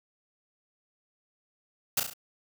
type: noise with echo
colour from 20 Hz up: white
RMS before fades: -25 dBFS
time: 1.97-2 s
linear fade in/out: 5 ms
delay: 34 ms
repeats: 4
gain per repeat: -5 dB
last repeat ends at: 2.136 s
effects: none